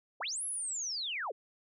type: linear two-way sweep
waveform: sine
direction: up then down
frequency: 334.5 to 11175 to 343.9 Hz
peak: -34 dBFS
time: 0.2-1.32 s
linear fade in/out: 10 ms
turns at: 0.44 s
effects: none